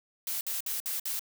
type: noise bursts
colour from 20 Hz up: blue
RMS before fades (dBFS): -33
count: 5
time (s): 0.27-1.194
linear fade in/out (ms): 2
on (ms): 140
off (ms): 56
effects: none